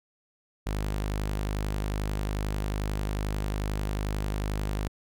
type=tone; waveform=sawtooth; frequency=51.2 Hz; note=G#1; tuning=24 cents flat; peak=-24 dBFS; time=0.66-4.88 s; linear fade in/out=10 ms; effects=none